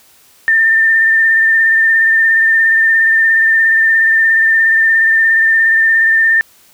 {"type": "tone with vibrato", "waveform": "sine", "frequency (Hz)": 1800, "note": "A6", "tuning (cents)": 39, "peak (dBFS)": -7, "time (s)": [0.48, 6.41], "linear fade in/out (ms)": 0, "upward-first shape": "triangle", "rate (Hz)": 17, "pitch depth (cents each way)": 25, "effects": ["white hiss -47 dBFS RMS until 6.73 s"]}